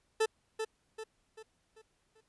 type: tone with echo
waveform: 40% pulse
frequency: 440 Hz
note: A4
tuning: in tune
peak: -25 dBFS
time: 0.2-0.26 s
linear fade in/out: 10 ms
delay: 390 ms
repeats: 5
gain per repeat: -7 dB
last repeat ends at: 2.21 s
effects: pink hiss -75 dBFS RMS until 2.28 s + resampled to 24000 Hz